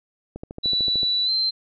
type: click train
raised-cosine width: 2 ms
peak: -20 dBFS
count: 10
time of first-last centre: 0.36-1.032 s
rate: 13.4 Hz
type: tone with pitch glide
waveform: sine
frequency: 3951 to 4116 Hz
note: B7 to C8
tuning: 0 to -29 cents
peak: -19 dBFS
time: 0.63-1.51 s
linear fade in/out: 20 ms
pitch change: +71 cents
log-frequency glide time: 1.25-1.3 s
effects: none